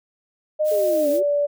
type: tone with pitch glide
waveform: sine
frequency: 612 to 579.3 Hz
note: D#5 to D5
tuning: -29 to -24 cents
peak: -17 dBFS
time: 0.59-1.47 s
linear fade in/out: 20 ms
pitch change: -95 cents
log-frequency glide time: 1.02-1.08 s
type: noise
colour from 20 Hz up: blue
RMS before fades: -36 dBFS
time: 0.64-1.21 s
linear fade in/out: 50 ms
type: exponential two-way sweep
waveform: sine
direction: down then up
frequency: 440 to 277.2 to 399.2 Hz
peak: -24 dBFS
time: 0.71-1.23 s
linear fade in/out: 10 ms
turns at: 1.1 s
effects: none